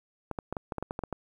clicks, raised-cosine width 1 ms, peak -19 dBFS, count 11, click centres 0.313 / 0.388 / 0.526 / 0.568 / 0.722 / 0.783 / 0.826 / 0.909 / 0.991 / 1.037 / 1.127 s, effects 9-bit

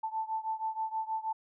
sine beating tone pair, 880 / 886.3 Hz, A5 / A5, 0 / +12 cents, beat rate 6.3 Hz, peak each -34 / -36 dBFS, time 0.03-1.33 s, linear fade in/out 10 ms, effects none

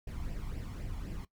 brown noise with flanger, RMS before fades -39 dBFS, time 0.07-1.25 s, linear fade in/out 5 ms, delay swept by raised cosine 0.38 to 0.96 ms, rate 3.9 Hz, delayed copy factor +0.6, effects noise-tail reverb RT60 0.1 s tail -17 dB re dry

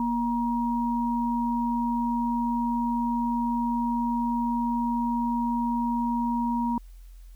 sine tone pair together, 237.5 / 948 Hz, A#3 / A#5, +33 / +29 cents, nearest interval 2 octaves, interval 2396 cents, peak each -25 / -28 dBFS, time 0-6.78 s, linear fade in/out 2 ms, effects added 43 Hz sine -43 dBFS peak until 7.35 s + white hiss -64 dBFS RMS until 7.35 s

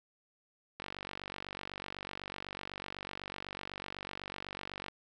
click train, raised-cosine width 0.3 ms, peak -24 dBFS, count 197, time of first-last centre 0.8-4.883 s, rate 48 Hz, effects none

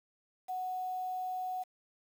sine tone with quantisation, 740 Hz, F#5, in tune, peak -34 dBFS, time 0.48-1.64 s, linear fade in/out 20 ms, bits 9, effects none

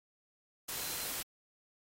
sine tone in noise, 4094 Hz, C8, 38 cents flat, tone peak -49 dBFS, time 0.75-1.07 s, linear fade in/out 10 ms, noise white, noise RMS -39 dBFS, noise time 0.68-1.23 s, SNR -13 dB, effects AAC 48 kbps

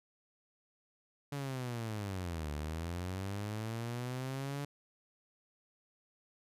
sawtooth linear two-way sweep, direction down then up, 144.2 to 72.7 to 144.2 Hz, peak -33 dBFS, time 1.32-4.65 s, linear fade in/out 5 ms, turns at 2.52 s, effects resampled to 32000 Hz

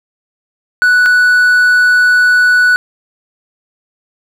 triangle tone pair in turn, 1480 / 1480 Hz, F#6 / F#6, 0 / 0 cents, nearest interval unison, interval 0 cents, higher neither, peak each -4 dBFS, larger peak neither, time 0.82-1.06 / 1.06-2.76 s, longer second, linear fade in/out 0 ms, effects none

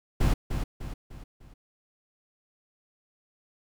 brown noise with echo, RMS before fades -22 dBFS, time 0.2-0.34 s, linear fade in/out 10 ms, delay 300 ms, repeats 4, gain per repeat -7 dB, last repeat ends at 1.54 s, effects none

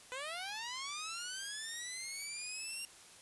10% pulse linear sweep, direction up, 493.9 to 2794 Hz, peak -32 dBFS, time 0.12-2.85 s, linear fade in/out 0 ms, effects white hiss -57 dBFS RMS until 3.21 s + resampled to 24000 Hz

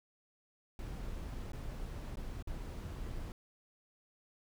brown noise with dropouts, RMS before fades -42 dBFS, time 0.79-3.32 s, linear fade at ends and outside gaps 1 ms, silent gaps 1.519-1.532 / 2.157-2.171 / 2.425-2.473 s, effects none

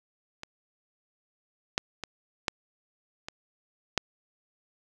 clicks, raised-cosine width 0.2 ms, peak -21 / -8 / -17 / -8 / -19 / -6 dBFS, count 6, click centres 0.434 / 1.779 / 2.037 / 2.482 / 3.285 / 3.977 s, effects none

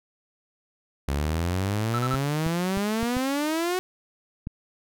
sawtooth exponential sweep, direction up, 68.1 to 373.7 Hz, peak -20 dBFS, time 1.08-3.79 s, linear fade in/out 0 ms
triangle tone bursts, 1318.5 Hz, E6, in tune, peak -25 dBFS, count 3, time 1.94-2.154 s, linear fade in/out 0 ms, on 46 ms, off 38 ms
clicks, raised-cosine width 5 ms, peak -19 dBFS, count 6, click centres 2.142 / 2.465 / 2.773 / 3.03 / 3.168 / 4.471 s
effects none

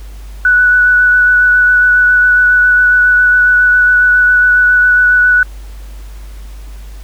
sine tone with vibrato, 1480 Hz, F#6, in tune, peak -5 dBFS, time 0.45-5.43 s, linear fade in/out 2 ms, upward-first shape sine, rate 7.3 Hz, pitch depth 13 cents each way, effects added 50 Hz sine -26 dBFS peak until 7.03 s + pink hiss -42 dBFS RMS until 7.03 s

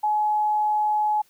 sine tone, 847 Hz, G#5, 34 cents sharp, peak -19 dBFS, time 0.03-1.22 s, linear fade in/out 10 ms, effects white hiss -61 dBFS RMS until 1.29 s

